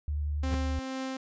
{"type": "tone with vibrato", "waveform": "sine", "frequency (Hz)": 73.8, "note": "D2", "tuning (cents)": 9, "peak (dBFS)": -28, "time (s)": [0.08, 0.79], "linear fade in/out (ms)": 0, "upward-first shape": "triangle", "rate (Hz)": 11, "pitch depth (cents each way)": 16}
{"type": "tone with tremolo", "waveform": "sawtooth", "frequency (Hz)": 263.3, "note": "C4", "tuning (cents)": 11, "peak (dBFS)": -28, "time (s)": [0.43, 1.17], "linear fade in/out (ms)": 5, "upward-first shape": "triangle", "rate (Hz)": 2.1, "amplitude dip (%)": 35}
{"type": "tone with exponential growth", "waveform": "30% pulse", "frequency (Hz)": 91.2, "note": "F#2", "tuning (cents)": -24, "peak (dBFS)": -27, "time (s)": [0.43, 0.55], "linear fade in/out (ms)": 5, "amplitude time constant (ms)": 26}
{"effects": ["resampled to 16000 Hz"]}